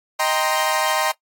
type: chord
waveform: sawtooth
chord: C minor seventh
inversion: first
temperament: equal with one note detuned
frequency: 625.9 / 784 / 932.3 / 1046.5 Hz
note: Eb5 / G5 / Bb5 / C6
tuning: +10 / 0 / 0 / 0 cents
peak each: -20 dBFS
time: 0.19-1.12 s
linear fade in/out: 10 ms
effects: noise-tail reverb RT60 0.1 s tail -19 dB re dry + AAC 64 kbps